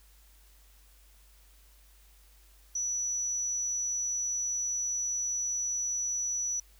sine tone with amplitude modulation, 5910 Hz, F#8, 3 cents flat, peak -28 dBFS, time 2.75-6.6 s, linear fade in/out 5 ms, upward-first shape sine, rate 275 Hz, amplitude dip 25%, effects added 50 Hz sine -57 dBFS peak until 6.79 s + white hiss -63 dBFS RMS until 6.79 s

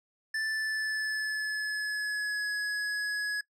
square tone with pitch glide, 1760 to 1681.5 Hz, A6 to G#6, 0 to +21 cents, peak -30 dBFS, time 0.34-3.41 s, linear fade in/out 5 ms, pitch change -79 cents, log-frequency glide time 0.46-2.52 s, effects noise-tail reverb RT60 0.1 s tail -22 dB re dry + low-pass 8000 Hz 12 dB/octave

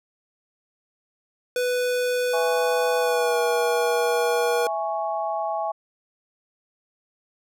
square tone with pitch glide, 495.4 to 479.4 Hz, B4 to A#4, +5 to +48 cents, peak -22 dBFS, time 1.56-4.67 s, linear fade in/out 2 ms, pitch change -57 cents, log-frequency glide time 2.99-3.38 s
sine chord, C# minor, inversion first, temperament equal, 659.3 / 830.6 / 1108.7 Hz, E5 / G#5 / C#6, 0 / 0 / 0 cents, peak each -27 / -27 / -32 dBFS, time 2.33-5.72 s, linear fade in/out 10 ms
effects none

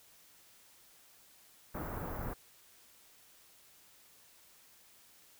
pink band-stop noise, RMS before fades -40 dBFS, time 1.74-2.34 s, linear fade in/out 10 ms, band 1500 to 16000 Hz, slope 24 dB/octave, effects white hiss -62 dBFS RMS until 5.39 s

